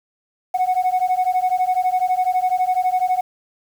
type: beating tone pair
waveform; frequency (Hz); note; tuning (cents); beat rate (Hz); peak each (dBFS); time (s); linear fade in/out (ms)
sine; 731 / 743; F#5 / F#5; -21 / +7; 12; -17; 0.54-3.21; 10
effects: tanh soft clip ceiling -13 dBFS + 7-bit